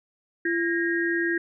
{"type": "tone cluster", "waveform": "sine", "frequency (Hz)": [338.9, 1625, 1870], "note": ["E4", "G#6", "A#6"], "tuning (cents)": [48, -38, 5], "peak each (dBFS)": [-25, -27, -29], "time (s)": [0.45, 1.38], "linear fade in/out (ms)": 5, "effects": []}